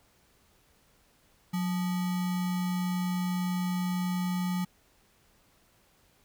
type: tone with sample-and-hold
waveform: sine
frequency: 180.9 Hz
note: F#3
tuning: 39 cents flat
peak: -27 dBFS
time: 1.53-4.65 s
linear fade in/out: 10 ms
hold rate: 1050 Hz
effects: pink hiss -65 dBFS RMS until 6.24 s